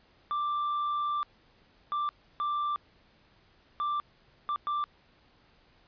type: tone bursts at uneven times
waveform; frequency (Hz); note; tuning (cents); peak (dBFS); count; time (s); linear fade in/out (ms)
triangle; 1178; D6; +5; -26; 6; 0.31-1.23 / 1.92-2.09 / 2.4-2.76 / 3.8-4 / 4.49-4.56 / 4.67-4.84; 0
effects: pink hiss -63 dBFS RMS until 5.87 s + resampled to 11025 Hz